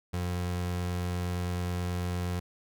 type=tone; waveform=30% pulse; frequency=89 Hz; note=F2; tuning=33 cents sharp; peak=-27 dBFS; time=0.13-2.4 s; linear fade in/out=10 ms; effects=none